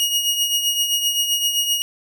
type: tone with tremolo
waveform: sawtooth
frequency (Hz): 2878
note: F#7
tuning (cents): -49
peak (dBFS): -12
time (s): 0-1.82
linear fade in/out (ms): 0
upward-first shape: triangle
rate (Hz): 7.7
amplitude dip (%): 60
effects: none